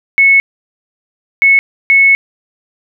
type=tone bursts at uneven times; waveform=sine; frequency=2200 Hz; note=C#7; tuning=14 cents flat; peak=-4 dBFS; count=3; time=0.18-0.4 / 1.42-1.59 / 1.9-2.15 s; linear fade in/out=0 ms; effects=none